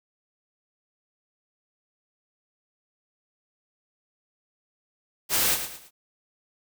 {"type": "noise with echo", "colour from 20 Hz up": "white", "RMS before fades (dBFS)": -23, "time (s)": [5.29, 5.58], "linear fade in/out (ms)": 50, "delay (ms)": 110, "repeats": 3, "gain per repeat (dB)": -9, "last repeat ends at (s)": 5.91, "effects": []}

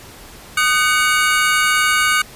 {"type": "tone cluster", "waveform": "square", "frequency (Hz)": [1233, 1510, 2243, 2874], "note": ["D#6", "F#6", "C#7", "F7"], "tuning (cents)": [-16, 35, 20, 49], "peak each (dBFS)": [-19, -18, -20, -23], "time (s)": [0.57, 2.22], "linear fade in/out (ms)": 5, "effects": ["pink hiss -39 dBFS RMS until 2.35 s", "resampled to 32000 Hz"]}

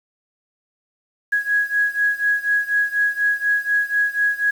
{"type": "beating tone pair", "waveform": "sine", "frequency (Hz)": [1661.2, 1665.3], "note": ["G#6", "G#6"], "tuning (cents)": [0, 4], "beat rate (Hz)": 4.1, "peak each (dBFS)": [-19, -21], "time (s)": [1.32, 4.51], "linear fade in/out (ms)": 10, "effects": ["7-bit"]}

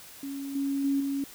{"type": "tone with level steps", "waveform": "sine", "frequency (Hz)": 277, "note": "C#4", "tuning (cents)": -1, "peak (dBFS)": [-33, -26, -23, -27], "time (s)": [0.23, 1.24], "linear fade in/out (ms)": 2, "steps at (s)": [0.55, 0.84, 1], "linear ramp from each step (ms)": 5, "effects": ["white hiss -48 dBFS RMS until 1.34 s"]}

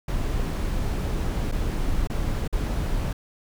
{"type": "noise with dropouts", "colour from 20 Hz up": "brown", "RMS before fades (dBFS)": -25, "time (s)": [0.08, 3.13], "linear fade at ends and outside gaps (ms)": 5, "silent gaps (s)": [[1.516, 1.522], [2.073, 2.098], [2.478, 2.526]], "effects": []}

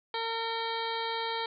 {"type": "harmonic tone with a mistuned harmonic", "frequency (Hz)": 455.7, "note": "A#4", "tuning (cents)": -39, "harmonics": [1, 2, 3, 4, 5, 7, 8, 9, 10], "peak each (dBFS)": [-37, -34, -42, -42, -42, -40, -42, -44, -47], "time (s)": [0.14, 1.46], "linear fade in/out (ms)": 2, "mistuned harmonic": 8, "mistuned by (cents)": 71, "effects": []}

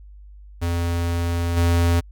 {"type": "tone with level steps", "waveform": "square", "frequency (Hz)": 85.5, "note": "F2", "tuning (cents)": -36, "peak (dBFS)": [-21, -16], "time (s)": [0.61, 2.01], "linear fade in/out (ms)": 20, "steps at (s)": 1.56, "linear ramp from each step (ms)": 20, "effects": ["added 50 Hz sine -40 dBFS peak until 2.11 s"]}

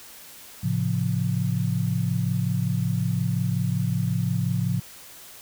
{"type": "chord", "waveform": "sine", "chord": "A augmented", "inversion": "none", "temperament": "equal with one note detuned", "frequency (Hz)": [110, 135.5, 174.61], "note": ["A2", "C#3", "E#3"], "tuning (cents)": [0, -39, 0], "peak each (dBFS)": -26, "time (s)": [0.63, 4.8], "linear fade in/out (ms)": 10, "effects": ["white hiss -45 dBFS RMS until 5.41 s"]}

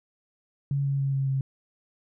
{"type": "tone with pitch steps", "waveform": "sine", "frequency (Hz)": [140, 138.63, 137.28, 135.94, 134.61], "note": ["C#3", "C#3", "C#3", "C#3", "C3"], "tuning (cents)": [18, 0, -16, -33, 50], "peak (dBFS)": -23, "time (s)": [0.71, 1.41], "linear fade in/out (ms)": 2, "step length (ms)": 140, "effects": []}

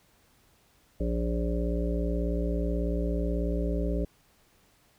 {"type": "harmonic tone", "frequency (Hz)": 58.27, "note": "A#1", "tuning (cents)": 0, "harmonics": [1, 3, 5, 7, 9, 10], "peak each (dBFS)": [-28, -33, -35, -36, -38, -38], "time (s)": [1, 4.05], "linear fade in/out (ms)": 5, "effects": ["pink hiss -64 dBFS RMS until 4.98 s"]}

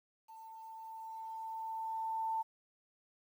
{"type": "tone with level ramp", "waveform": "sine", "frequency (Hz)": 892, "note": "A5", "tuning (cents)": 23, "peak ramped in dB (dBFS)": [-50, -32], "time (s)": [0.28, 2.43], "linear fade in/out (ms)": 20, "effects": ["11-bit"]}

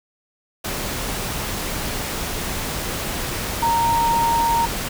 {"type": "tone in noise", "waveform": "sine", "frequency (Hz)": 927, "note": "A#5", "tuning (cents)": -10, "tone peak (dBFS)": -16, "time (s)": [3.62, 4.66], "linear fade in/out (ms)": 10, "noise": "pink", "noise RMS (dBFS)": -26, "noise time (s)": [0.64, 4.89], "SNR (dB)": 7, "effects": []}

